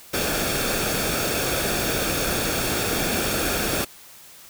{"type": "noise with comb filter", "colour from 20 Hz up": "pink", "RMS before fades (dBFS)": -24, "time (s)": [0.13, 3.85], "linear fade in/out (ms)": 10, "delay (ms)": 1, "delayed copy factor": -0.55, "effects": ["white hiss -46 dBFS RMS until 4.49 s"]}